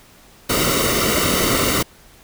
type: noise with comb filter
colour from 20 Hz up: pink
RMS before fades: -18 dBFS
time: 0.49-1.83 s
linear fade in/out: 10 ms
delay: 1.2 ms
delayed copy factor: -0.7
effects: pink hiss -48 dBFS RMS until 2.23 s